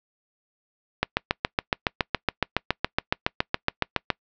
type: click train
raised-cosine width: 0.3 ms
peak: -4 dBFS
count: 23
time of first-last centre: 1.03-4.103 s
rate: 7.16 Hz
effects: noise-tail reverb RT60 0.1 s tail -26 dB re dry + low-pass 5000 Hz 12 dB/octave